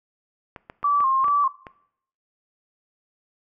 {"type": "clicks", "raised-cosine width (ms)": 0.5, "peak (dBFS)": -22, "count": 7, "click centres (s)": [0.562, 0.699, 0.83, 1.005, 1.244, 1.282, 1.668]}
{"type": "tone with vibrato", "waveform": "sine", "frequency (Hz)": 1108.7, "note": "C#6", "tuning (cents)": 0, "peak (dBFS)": -17, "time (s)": [0.84, 1.48], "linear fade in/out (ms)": 5, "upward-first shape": "square", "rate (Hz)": 2.5, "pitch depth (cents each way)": 71}
{"effects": ["noise-tail reverb RT60 0.7 s tail -19 dB re dry"]}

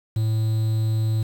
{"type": "tone with quantisation", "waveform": "triangle", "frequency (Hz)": 110, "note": "A2", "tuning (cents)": 0, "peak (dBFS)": -17, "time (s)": [0.16, 1.23], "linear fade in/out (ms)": 5, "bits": 7, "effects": []}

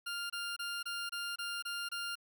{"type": "tone bursts", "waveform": "20% pulse", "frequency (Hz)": 1400, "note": "F6", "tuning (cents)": 4, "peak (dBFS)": -32, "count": 8, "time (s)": [0.06, 2.155], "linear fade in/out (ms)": 10, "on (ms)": 240, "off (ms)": 25, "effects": []}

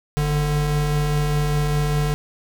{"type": "tone pair together", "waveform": "square", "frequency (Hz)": [47.71, 148.1], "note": ["G1", "D3"], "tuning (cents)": [-46, 15], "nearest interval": "octave + minor sixth", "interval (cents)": 1961, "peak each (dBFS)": [-25, -20], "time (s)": [0.17, 2.14], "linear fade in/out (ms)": 0, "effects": []}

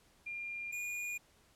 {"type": "tone pair in turn", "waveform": ["sine", "square"], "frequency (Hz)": [2400, 2435], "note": ["D7", "D#7"], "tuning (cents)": [37, -38], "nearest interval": "unison", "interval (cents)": 25, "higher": "second", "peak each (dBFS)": [-39, -38], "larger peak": "second", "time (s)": [[0.26, 0.72], [0.72, 1.18]], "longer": "neither", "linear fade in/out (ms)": 10, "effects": ["pink hiss -67 dBFS RMS until 1.55 s", "low-pass 12000 Hz 12 dB/octave"]}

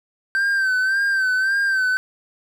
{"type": "tone with vibrato", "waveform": "triangle", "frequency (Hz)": 1557, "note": "G6", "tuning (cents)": -12, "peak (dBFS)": -15, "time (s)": [0.35, 1.97], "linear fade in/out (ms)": 0, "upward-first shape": "sine", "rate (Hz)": 1.8, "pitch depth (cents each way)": 58, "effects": []}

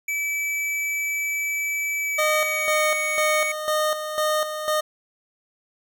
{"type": "tone with pitch glide", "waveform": "square", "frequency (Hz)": [2304, 2231], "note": ["D7", "C#7"], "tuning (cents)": [-34, 11], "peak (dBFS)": -24, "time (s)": [0.08, 3.52], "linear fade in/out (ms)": 5, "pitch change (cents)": -55, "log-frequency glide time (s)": [1.98, 2.93]}
{"type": "tone with tremolo", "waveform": "25% pulse", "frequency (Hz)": 614, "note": "D#5", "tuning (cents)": -23, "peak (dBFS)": -16, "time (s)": [2.18, 4.81], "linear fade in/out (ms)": 10, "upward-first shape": "square", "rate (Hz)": 2, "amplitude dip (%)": 60}
{"effects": []}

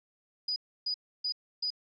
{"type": "tone bursts", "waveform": "sine", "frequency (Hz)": 4940, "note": "D#8", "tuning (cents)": -13, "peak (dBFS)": -29, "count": 4, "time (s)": [0.48, 1.704], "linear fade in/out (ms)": 5, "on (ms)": 81, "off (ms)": 300, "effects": []}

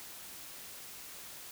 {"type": "silence", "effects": ["white hiss -48 dBFS RMS until 1.51 s"]}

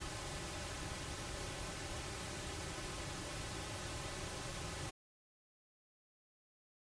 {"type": "noise with comb filter", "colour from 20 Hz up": "pink", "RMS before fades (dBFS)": -44, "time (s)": [0, 4.91], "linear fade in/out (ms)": 20, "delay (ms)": 4.3, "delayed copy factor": -0.6, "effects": ["resampled to 22050 Hz"]}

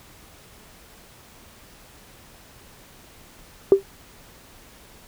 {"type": "tone with exponential decay", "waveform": "sine", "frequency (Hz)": 392, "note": "G4", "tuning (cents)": 0, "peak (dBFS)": -4, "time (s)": [3.72, 3.83], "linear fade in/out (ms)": 1, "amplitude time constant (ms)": 22, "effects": ["tanh soft clip ceiling -2 dBFS", "pink hiss -49 dBFS RMS until 5.07 s"]}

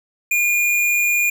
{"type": "tone with hard clipping", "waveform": "sine", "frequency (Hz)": 2424, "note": "D#7", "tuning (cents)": -46, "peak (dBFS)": -16, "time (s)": [0.31, 1.3], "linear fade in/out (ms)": 5, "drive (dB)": 18, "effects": []}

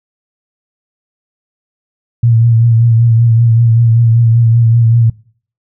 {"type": "tone with vibrato", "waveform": "sine", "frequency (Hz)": 115.7, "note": "A#2", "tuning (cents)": -13, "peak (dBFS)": -5, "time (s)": [2.23, 5.1], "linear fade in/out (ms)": 5, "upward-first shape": "triangle", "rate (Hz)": 5.2, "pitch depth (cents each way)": 50, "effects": ["noise-tail reverb RT60 0.5 s tail -23 dB re dry"]}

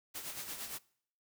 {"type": "noise with tremolo", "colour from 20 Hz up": "white", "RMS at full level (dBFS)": -41, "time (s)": [0.14, 0.79], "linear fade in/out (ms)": 20, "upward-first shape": "sine", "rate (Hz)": 8.7, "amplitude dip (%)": 55, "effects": ["noise-tail reverb RT60 0.6 s tail -23 dB re dry"]}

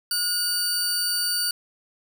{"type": "tone pair together", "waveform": "sawtooth", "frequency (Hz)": [1445, 4588], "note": ["F#6", "D8"], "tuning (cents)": [-41, -41], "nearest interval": "octave + minor sixth", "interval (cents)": 2000, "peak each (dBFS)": [-28, -20], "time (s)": [0.11, 1.51], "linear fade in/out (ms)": 2, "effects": []}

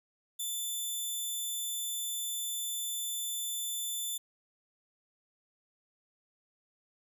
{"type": "tone", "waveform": "10% pulse", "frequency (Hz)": 3520, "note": "A7", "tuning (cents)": 0, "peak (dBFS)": -26, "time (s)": [0.39, 4.18], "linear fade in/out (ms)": 10, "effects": []}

